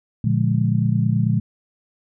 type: chord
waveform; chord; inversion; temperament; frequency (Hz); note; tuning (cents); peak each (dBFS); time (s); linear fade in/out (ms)
sine; Bb dominant seventh; none; just; 116.54 / 145.68 / 174.81 / 209.8; Bb2 / D3 / F3 / Ab3; 0 / -14 / +2 / +18; -19 / -22 / -23 / -23; 0.24-1.4; 5
effects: none